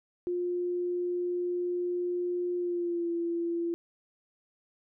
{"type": "tone with pitch glide", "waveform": "sine", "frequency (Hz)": [354.3, 339.9], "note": ["F4", "F4"], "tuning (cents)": [25, -47], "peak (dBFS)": -28, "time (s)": [0.27, 3.74], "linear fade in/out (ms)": 0, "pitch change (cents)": -72, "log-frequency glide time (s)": [2.57, 3.1], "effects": []}